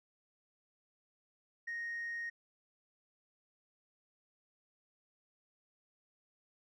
triangle tone with tanh clipping, 1864.7 Hz, A#6, in tune, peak -38 dBFS, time 1.67-2.3 s, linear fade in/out 10 ms, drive 5 dB, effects none

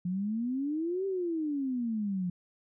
sine exponential two-way sweep, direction up then down, 174.61 to 394.1 to 174.61 Hz, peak -29 dBFS, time 0.05-2.3 s, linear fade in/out 5 ms, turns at 1.06 s, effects none

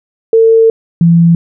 sine tone pair in turn, 450.6 / 168.59 Hz, A4 / E3, +41 / +39 cents, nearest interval octave + perfect fourth, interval 1702 cents, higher first, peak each -3 dBFS, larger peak neither, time 0.33-0.7 / 1.01-1.35 s, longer first, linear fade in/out 2 ms, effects none

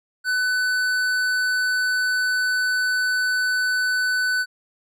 sine tone with tanh clipping, 1500 Hz, F#6, 23 cents sharp, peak -21 dBFS, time 0.24-4.46 s, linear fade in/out 50 ms, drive 14 dB, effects none

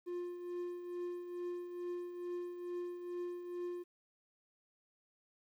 triangle tone with tremolo, 352.9 Hz, F4, 18 cents sharp, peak -35 dBFS, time 0.06-3.84 s, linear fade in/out 20 ms, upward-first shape triangle, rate 2.3 Hz, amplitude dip 60%, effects 12-bit

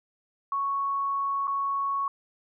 sine tone with dropouts, 1108.7 Hz, C#6, in tune, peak -25 dBFS, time 0.52-2.08 s, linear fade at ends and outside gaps 2 ms, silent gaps 1.472-1.478 s, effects none

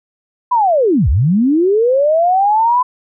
sine linear two-way sweep, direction down then up, 1016 to 56 to 1016 Hz, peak -9 dBFS, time 0.51-2.83 s, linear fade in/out 10 ms, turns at 1.09 s, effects none

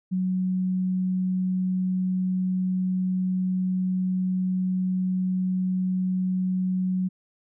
sine tone, 185 Hz, F#3, in tune, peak -22 dBFS, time 0.11-7.09 s, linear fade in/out 20 ms, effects none

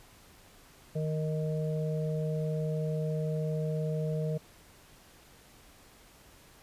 harmonic tone, 155.56 Hz, D#3, in tune, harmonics 1 / 3 / 4, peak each -30 / -36 / -39 dBFS, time 0.95-4.38 s, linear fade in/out 10 ms, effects pink hiss -57 dBFS RMS until 6.62 s + resampled to 32000 Hz

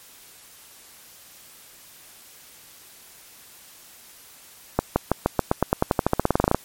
accelerating click train, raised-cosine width 1 ms, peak -3 dBFS, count 22, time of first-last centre 4.79-6.546 s, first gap 170 ms, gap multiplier 0.92, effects white hiss -48 dBFS RMS until 6.64 s + MP3 64 kbps

